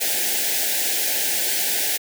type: band-stop noise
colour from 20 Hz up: white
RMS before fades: -22 dBFS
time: 0-1.98 s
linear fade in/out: 20 ms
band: 860 to 1500 Hz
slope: 96 dB/octave
effects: high-pass 300 Hz 12 dB/octave